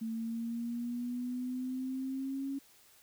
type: exponential sweep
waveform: sine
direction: up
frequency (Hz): 223.1 to 275.9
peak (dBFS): -34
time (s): 0.01-2.59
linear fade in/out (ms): 10
effects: white hiss -62 dBFS RMS until 3.02 s